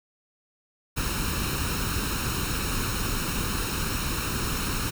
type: noise with comb filter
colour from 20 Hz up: pink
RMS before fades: -28 dBFS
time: 0.96-4.91 s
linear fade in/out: 20 ms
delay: 0.74 ms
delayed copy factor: +0.65
effects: none